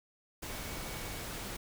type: tone in noise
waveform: sine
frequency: 2242 Hz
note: C#7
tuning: 19 cents sharp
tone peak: -52 dBFS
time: 0.49-1.23 s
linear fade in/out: 10 ms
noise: pink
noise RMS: -41 dBFS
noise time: 0.42-1.57 s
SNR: -14 dB
effects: none